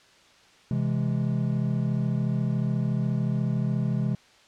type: chord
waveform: triangle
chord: C augmented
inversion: none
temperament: equal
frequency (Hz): 130.81 / 164.81 / 207.7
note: C3 / E3 / G#3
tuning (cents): 0 / 0 / 0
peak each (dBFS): -24 / -27 / -27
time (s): 0.71-4.15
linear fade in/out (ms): 2
effects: white hiss -56 dBFS RMS until 4.47 s + low-pass 5000 Hz 12 dB/octave